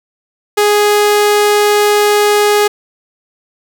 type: tone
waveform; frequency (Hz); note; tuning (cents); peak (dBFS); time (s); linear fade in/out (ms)
sawtooth; 415.3; G#4; 0; -4; 0.57-2.68; 10
effects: none